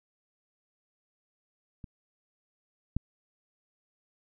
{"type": "clicks", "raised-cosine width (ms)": 5, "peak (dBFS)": [-30, -16], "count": 2, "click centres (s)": [1.842, 2.966], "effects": []}